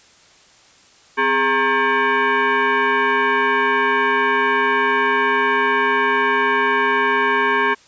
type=tone with frequency modulation; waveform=sine; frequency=259.2 Hz; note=C4; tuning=16 cents flat; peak=-14 dBFS; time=1.17-7.75 s; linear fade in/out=20 ms; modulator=671 Hz; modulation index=2.8; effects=white hiss -50 dBFS RMS until 7.87 s + resampled to 16000 Hz